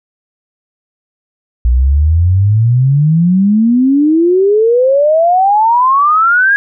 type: exponential sweep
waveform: sine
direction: up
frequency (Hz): 58.27 to 1661.2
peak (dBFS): -6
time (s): 1.65-6.56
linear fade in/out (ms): 0
effects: none